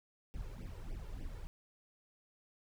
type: noise with flanger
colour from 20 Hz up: brown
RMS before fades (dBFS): -44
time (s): 0.34-1.47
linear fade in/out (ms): 0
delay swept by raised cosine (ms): 0.36 to 2.26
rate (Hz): 3.4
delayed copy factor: +0.9
effects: none